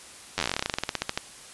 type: slowing click train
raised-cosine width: 0.2 ms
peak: -8 dBFS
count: 24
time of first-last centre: 0.38-1.175 s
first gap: 10 ms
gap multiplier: 1.1
effects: white hiss -46 dBFS RMS until 1.53 s + resampled to 24000 Hz